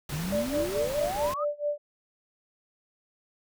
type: noise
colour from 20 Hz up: pink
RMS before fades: -37 dBFS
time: 0.09-1.34 s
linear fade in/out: 5 ms
type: exponential sweep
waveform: sine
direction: up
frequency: 140 to 1311 Hz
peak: -30 dBFS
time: 0.11-1.45 s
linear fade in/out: 20 ms
type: tone with tremolo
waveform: sine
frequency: 587.3 Hz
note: D5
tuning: in tune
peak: -24 dBFS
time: 0.32-1.78 s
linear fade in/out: 5 ms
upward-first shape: sine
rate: 4.6 Hz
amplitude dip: 95%
effects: none